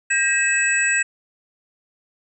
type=tone cluster; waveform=sine; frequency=1602 / 1899 / 2594 / 7850 Hz; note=G6 / A#6 / E7 / B8; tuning=+37 / +32 / -28 / -11 cents; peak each=-22 dBFS; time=0.1-1.03 s; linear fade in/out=10 ms; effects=none